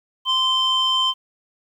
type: tone pair together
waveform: sine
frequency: 1037 / 3107 Hz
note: C6 / G7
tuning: -16 / -16 cents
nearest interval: octave + perfect fifth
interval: 1900 cents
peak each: -20 / -16 dBFS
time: 0.25-1.14 s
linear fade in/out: 50 ms
effects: tanh soft clip ceiling -13 dBFS + 9-bit